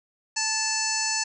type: harmonic tone with a mistuned harmonic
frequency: 880 Hz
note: A5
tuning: in tune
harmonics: 1 / 2 / 3 / 5 / 6 / 7 / 8 / 9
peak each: -33 / -33 / -33 / -31 / -32 / -30 / -32 / -36 dBFS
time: 0.36-1.24 s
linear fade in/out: 10 ms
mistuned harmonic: 2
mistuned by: -17 cents
effects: none